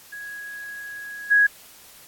sine tone with level steps, 1661.2 Hz, G#6, in tune, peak -33 / -13 dBFS, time 0.12-1.47 s, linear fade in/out 10 ms, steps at 1.3 s, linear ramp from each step 20 ms, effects white hiss -48 dBFS RMS until 2.07 s + AAC 64 kbps

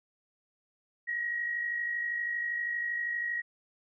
sine tone with amplitude modulation, 1899 Hz, A#6, 32 cents sharp, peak -28 dBFS, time 1.07-3.42 s, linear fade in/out 20 ms, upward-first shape sine, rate 52.6 Hz, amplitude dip 45%, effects none

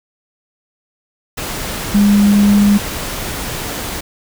sine tone in noise, 204 Hz, G#3, 31 cents flat, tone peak -7 dBFS, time 1.94-2.78 s, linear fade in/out 10 ms, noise pink, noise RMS -23 dBFS, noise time 1.37-4.01 s, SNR +13 dB, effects none

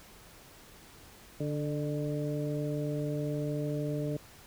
harmonic tone with a mistuned harmonic, 146.83 Hz, D3, in tune, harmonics 1 / 2 / 3 / 4, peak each -33 / -36 / -38 / -39 dBFS, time 1.4-4.17 s, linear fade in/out 5 ms, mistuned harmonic 4, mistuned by +34 cents, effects pink hiss -54 dBFS RMS until 4.46 s

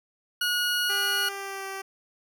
20% pulse tone, 1450 Hz, F#6, 35 cents flat, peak -19 dBFS, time 0.41-1.29 s, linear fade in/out 5 ms
10% pulse tone with pitch glide, 398.4 to 388 Hz, G4 to G4, +28 to -18 cents, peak -25 dBFS, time 0.89-1.82 s, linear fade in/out 10 ms, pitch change -46 cents, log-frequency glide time 1.23-1.66 s
effects none

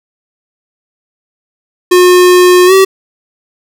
square tone with pitch glide, 360 to 383.6 Hz, F#4 to G4, -47 to -37 cents, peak -3 dBFS, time 1.91-2.85 s, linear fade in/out 10 ms, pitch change +110 cents, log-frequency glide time 2.66-2.73 s, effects none

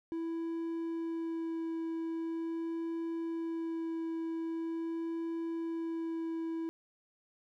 triangle tone with vibrato, 329.6 Hz, E4, in tune, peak -32 dBFS, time 0.12-6.69 s, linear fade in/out 0 ms, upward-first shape sine, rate 0.43 Hz, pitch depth 9 cents each way, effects none

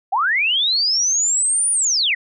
sine linear two-way sweep, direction up then down, 704 to 9640 to 1802 Hz, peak -15 dBFS, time 0.12-2.15 s, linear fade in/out 10 ms, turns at 1.71 s, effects none

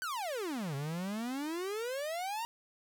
45% pulse exponential two-way sweep, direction down then up, 1568 to 134.6 to 950 Hz, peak -35 dBFS, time 0.02-2.45 s, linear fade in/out 0 ms, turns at 0.75 s, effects none

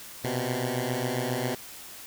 10% pulse beating tone pair, 121.8 / 129.2 Hz, B2 / C3, -24 / -21 cents, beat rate 7.4 Hz, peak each -22 dBFS, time 0.24-1.55 s, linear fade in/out 5 ms, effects white hiss -44 dBFS RMS until 2.06 s

